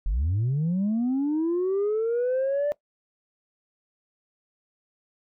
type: linear sweep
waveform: sine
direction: up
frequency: 38.89 to 593 Hz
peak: -20 dBFS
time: 0.06-2.72 s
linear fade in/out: 0 ms
effects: noise-tail reverb RT60 0.1 s tail -21 dB re dry + tanh soft clip ceiling -20 dBFS